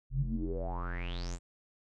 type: tone with low-pass filter sweep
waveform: square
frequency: 43.65 Hz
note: F1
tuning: in tune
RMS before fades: -35 dBFS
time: 0.1-1.39 s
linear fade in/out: 50 ms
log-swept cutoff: 100 to 8200 Hz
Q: 9.9
effects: none